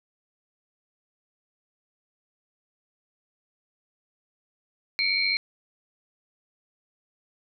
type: tone cluster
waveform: sine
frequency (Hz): 2215 / 2309 / 4175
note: C#7 / D7 / C8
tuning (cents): -2 / -30 / -5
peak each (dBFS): -26 / -29 / -25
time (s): 4.99-5.37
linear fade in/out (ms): 0
effects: none